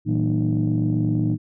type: tone cluster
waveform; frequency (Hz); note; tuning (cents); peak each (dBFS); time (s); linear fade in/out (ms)
sine; 115.5 / 163.6 / 190.7 / 238.7 / 305.9; A#2 / E3 / G3 / A#3 / D#4; -16 / -13 / -47 / +41 / -29; -21 / -23 / -29 / -27 / -23; 0.05-1.38; 50
effects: tanh soft clip ceiling -12 dBFS